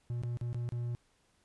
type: tone with dropouts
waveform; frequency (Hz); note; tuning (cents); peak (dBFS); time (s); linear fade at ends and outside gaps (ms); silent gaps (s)
triangle; 119.9; A#2; +49; -31; 0.1-0.95; 0; 0.221-0.235 / 0.372-0.412 / 0.53-0.545 / 0.69-0.722
effects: pink hiss -71 dBFS RMS until 1.44 s + resampled to 24000 Hz